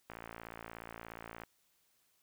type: click train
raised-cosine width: 0.5 ms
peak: -30 dBFS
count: 77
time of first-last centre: 0.1-1.436 s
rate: 56.9 Hz
effects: white hiss -74 dBFS RMS until 2.22 s